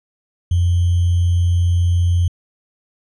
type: tone with sample-and-hold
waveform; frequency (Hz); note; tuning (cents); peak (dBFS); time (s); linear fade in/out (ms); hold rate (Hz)
sine; 87.31; F2; 0; -12; 0.51-2.28; 5; 3150
effects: resampled to 22050 Hz